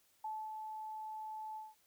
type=tone with ADSR envelope; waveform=sine; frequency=868 Hz; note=A5; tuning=24 cents flat; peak=-38 dBFS; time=0.24-1.75 s; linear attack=6 ms; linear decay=250 ms; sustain=-4 dB; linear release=190 ms; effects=white hiss -72 dBFS RMS until 1.86 s